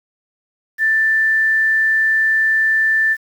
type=tone; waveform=sine; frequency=1770 Hz; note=A6; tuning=10 cents sharp; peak=-12 dBFS; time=0.78-3.17 s; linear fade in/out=50 ms; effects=7-bit